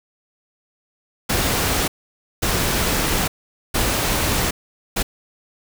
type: noise bursts at uneven times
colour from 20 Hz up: pink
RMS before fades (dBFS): -20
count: 4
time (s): 1.29-1.88 / 2.42-3.28 / 3.74-4.51 / 4.96-5.03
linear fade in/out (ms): 10
effects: none